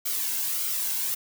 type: noise with flanger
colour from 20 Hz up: blue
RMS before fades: -28 dBFS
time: 0.05-1.15 s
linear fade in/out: 10 ms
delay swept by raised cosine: 1.1 to 1.68 ms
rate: 1.7 Hz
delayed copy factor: -0.5
effects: none